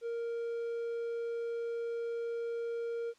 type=tone; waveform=triangle; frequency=466.1 Hz; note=A#4; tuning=in tune; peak=-32 dBFS; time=0.01-3.14 s; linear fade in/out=50 ms; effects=white hiss -67 dBFS RMS until 3.18 s + low-pass 6000 Hz 12 dB/octave